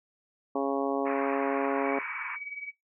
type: harmonic tone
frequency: 137.9 Hz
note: C#3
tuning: 9 cents flat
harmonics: 2 / 3 / 4 / 5 / 6 / 7 / 8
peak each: -31 / -32 / -33 / -35 / -37 / -40 / -38 dBFS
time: 0.55-1.99 s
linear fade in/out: 5 ms
type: band-pass noise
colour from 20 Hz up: pink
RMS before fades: -38 dBFS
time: 1.05-2.37 s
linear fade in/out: 20 ms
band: 930 to 2500 Hz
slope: 96 dB/octave
type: tone with tremolo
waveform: sine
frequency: 2272 Hz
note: C#7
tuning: 42 cents sharp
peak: -33 dBFS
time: 1.83-2.72 s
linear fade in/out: 20 ms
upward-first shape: triangle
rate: 19 Hz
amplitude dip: 80%
effects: noise-tail reverb RT60 0.2 s tail -20 dB re dry